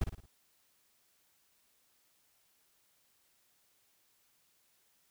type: noise with echo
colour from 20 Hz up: brown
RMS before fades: -29 dBFS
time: 0.01-0.04 s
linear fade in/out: 5 ms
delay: 55 ms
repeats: 4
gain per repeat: -7 dB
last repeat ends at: 0.26 s
effects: white hiss -72 dBFS RMS until 5.1 s